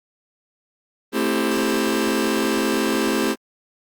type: chord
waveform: sawtooth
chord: A minor seventh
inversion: none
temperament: just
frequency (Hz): 220 / 264 / 330 / 396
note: A3 / C4 / E4 / G4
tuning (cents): 0 / +16 / +2 / +18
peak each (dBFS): -20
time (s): 1.12-3.36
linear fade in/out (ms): 50
effects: Opus 24 kbps